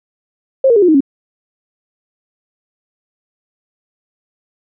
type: tone with pitch steps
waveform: sine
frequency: 533 / 466.7 / 408.6 / 357.8 / 313.3 / 274.3 Hz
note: C5 / A#4 / G#4 / F4 / D#4 / C#4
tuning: +32 / +2 / -28 / +42 / +12 / -18 cents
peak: -6 dBFS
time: 0.64-1.006 s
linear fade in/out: 5 ms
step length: 61 ms
effects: none